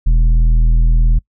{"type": "tone with tanh clipping", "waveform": "sine", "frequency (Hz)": 40.57, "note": "E1", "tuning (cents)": -27, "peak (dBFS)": -9, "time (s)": [0.06, 1.19], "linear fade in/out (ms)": 10, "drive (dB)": 8, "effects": ["noise-tail reverb RT60 0.1 s tail -24 dB re dry"]}